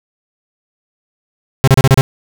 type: tone bursts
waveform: 45% pulse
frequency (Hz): 133.6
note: C3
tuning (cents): +36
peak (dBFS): -4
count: 6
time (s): 1.64-2.01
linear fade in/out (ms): 0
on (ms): 35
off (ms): 32
effects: none